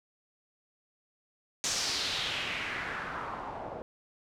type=noise with low-pass filter sweep; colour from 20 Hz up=white; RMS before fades=-35 dBFS; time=1.64-3.82 s; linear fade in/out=0 ms; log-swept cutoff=6600 to 640 Hz; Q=2.4; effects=none